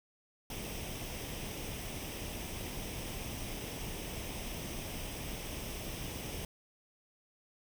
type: noise with comb filter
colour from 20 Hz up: pink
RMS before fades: -41 dBFS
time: 0.5-6.45 s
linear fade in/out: 2 ms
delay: 0.35 ms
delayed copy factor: +0.55
effects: none